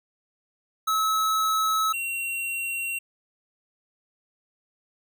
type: tone pair in turn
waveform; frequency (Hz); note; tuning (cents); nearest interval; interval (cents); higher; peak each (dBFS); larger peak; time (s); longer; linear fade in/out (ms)
square; 1294 / 2742; E6 / F7; -32 / -32; octave + minor second; 1300; second; -22 / -28; first; 0.87-1.93 / 1.93-2.99; neither; 10
effects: none